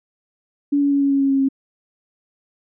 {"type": "tone with pitch steps", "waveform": "sine", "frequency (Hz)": [285.5, 283.2, 280.9, 278.7, 276.4, 274.2, 272, 269.8], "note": ["D4", "C#4", "C#4", "C#4", "C#4", "C#4", "C#4", "C#4"], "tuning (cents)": [-49, 37, 23, 9, -5, -19, -33, -47], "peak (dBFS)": -14, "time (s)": [0.72, 1.488], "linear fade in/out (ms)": 10, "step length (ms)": 96, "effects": []}